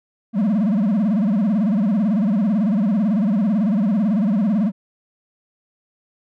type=tone with vibrato; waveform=triangle; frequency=207.3 Hz; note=G#3; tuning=3 cents flat; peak=-13 dBFS; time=0.33-4.72 s; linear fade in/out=50 ms; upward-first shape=sine; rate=18 Hz; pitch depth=210 cents each way; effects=none